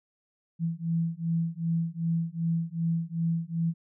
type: beating tone pair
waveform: sine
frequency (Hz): 164.81 / 167.41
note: E3 / E3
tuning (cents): 0 / +27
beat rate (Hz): 2.6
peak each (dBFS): -29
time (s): 0.59-3.74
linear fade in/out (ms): 50
effects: none